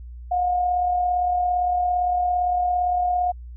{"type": "tone with amplitude modulation", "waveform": "sine", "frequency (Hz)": 718, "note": "F5", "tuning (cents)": 48, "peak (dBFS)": -17, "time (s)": [0.31, 3.32], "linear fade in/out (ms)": 10, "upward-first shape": "sine", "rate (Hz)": 37.6, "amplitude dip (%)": 35, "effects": ["added 60 Hz sine -35 dBFS peak until 3.56 s"]}